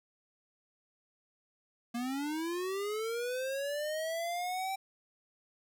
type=linear sweep; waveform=square; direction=up; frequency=232.6 to 779 Hz; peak=-34 dBFS; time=1.94-4.76 s; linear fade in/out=10 ms; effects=none